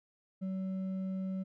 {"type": "tone with hard clipping", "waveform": "sine", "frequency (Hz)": 189.3, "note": "F#3", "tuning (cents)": 40, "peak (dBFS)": -35, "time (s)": [0.41, 1.44], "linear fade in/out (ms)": 20, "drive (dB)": 4, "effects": []}